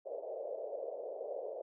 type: band-pass noise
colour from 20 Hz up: pink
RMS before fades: -42 dBFS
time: 0.05-1.62 s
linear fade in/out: 10 ms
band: 470 to 620 Hz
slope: 48 dB/octave
effects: none